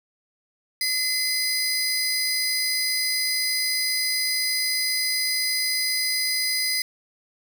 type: tone pair together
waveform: sawtooth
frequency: 2045 / 4923 Hz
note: C7 / D#8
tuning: -40 / -19 cents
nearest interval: octave + minor third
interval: 1521 cents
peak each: -23 / -21 dBFS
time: 0.81-6.82 s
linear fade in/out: 2 ms
effects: none